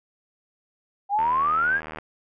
sine exponential sweep, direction up, 784 to 1693 Hz, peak -19 dBFS, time 1.09-1.81 s, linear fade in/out 50 ms
click train, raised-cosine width 0.5 ms, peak -20 dBFS, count 63, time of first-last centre 1.19-1.986 s, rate 77.9 Hz
effects none

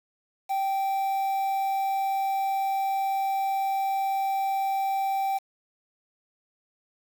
triangle tone with quantisation, 779 Hz, G5, 11 cents flat, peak -22 dBFS, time 0.49-5.39 s, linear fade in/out 20 ms, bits 7, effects none

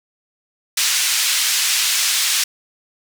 white band-pass noise, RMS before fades -18 dBFS, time 0.77-2.44 s, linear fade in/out 5 ms, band 2000 to 7500 Hz, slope 12 dB/octave, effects none

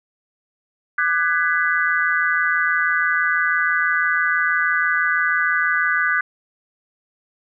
sine chord, G# half-diminished seventh, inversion second, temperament just, 1196.1 / 1495.1 / 1661.2 / 1993.5 Hz, D6 / F#6 / G#6 / B6, +31 / +18 / 0 / +16 cents, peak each -24 / -19 / -22 / -25 dBFS, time 0.98-6.21 s, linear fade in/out 5 ms, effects none

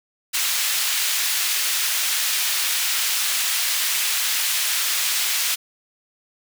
pink high-pass noise, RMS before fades -22 dBFS, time 0.33-5.56 s, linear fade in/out 20 ms, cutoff 2300 Hz, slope 12 dB/octave, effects none

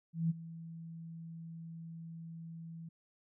sine tone with ADSR envelope, 164.81 Hz, E3, in tune, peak -27 dBFS, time 0.13-2.89 s, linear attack 170 ms, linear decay 22 ms, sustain -17 dB, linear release 7 ms, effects none

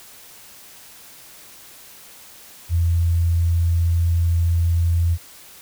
sine tone, 84.7 Hz, E2, 48 cents sharp, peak -15 dBFS, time 2.69-5.18 s, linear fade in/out 50 ms, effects white hiss -44 dBFS RMS until 5.61 s

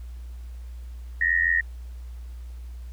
sine tone with amplitude modulation, 1864.7 Hz, A#6, in tune, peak -15 dBFS, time 1.21-1.61 s, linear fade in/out 5 ms, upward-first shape sine, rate 85.9 Hz, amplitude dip 90%, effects added 60 Hz sine -35 dBFS peak until 2.92 s + pink hiss -59 dBFS RMS until 2.92 s

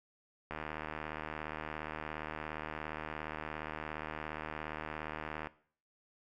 click train, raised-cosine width 0.5 ms, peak -24 dBFS, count 384, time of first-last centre 0.51-5.471 s, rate 77.2 Hz, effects noise-tail reverb RT60 0.5 s tail -18 dB re dry

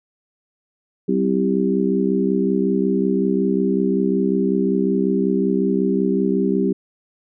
harmonic tone with a mistuned harmonic, 65.41 Hz, C2, in tune, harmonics 3 / 4 / 5 / 6, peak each -20 / -22 / -23 / -21 dBFS, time 1.08-6.73 s, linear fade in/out 10 ms, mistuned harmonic 3, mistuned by -36 cents, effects none

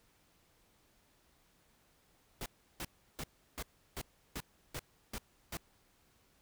pink noise bursts, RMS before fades -41 dBFS, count 9, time 2.41-5.571 s, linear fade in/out 2 ms, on 49 ms, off 340 ms, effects pink hiss -70 dBFS RMS until 6.41 s

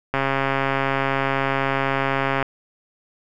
click train, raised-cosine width 0.5 ms, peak -6 dBFS, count 312, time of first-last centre 0.14-2.427 s, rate 136 Hz, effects none

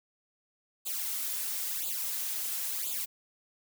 blue noise with flanger, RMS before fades -34 dBFS, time 0.85-3.06 s, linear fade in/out 20 ms, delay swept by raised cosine 0.26 to 4.86 ms, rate 0.98 Hz, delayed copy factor +0.9, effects none

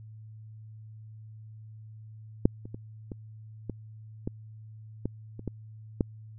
clicks, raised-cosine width 3 ms, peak -6 / -29 / -26 / -23 / -20 / -18 / -17 / -27 / -19 / -11 dBFS, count 10, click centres 2.455 / 2.655 / 2.745 / 3.118 / 3.697 / 4.275 / 5.056 / 5.394 / 5.477 / 6.008 s, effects added 109 Hz sine -44 dBFS peak until 6.38 s

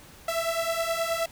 sawtooth beating tone pair, 659.3 / 668.8 Hz, E5 / E5, 0 / +25 cents, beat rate 9.5 Hz, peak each -25 dBFS, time 0.28-1.26 s, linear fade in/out 5 ms, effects pink hiss -50 dBFS RMS until 1.31 s

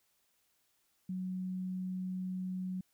sine tone, 185 Hz, F#3, in tune, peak -35 dBFS, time 1.09-2.81 s, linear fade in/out 5 ms, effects white hiss -75 dBFS RMS until 2.93 s

